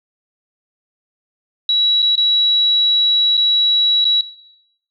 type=tone with dropouts; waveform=sine; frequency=3900 Hz; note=B7; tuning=23 cents flat; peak=-12 dBFS; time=1.69-4.21 s; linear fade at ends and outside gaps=2 ms; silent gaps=2.021-2.026 / 2.155-2.178 / 3.37-3.376 / 4.044-4.052 s; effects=noise-tail reverb RT60 0.8 s tail -18 dB re dry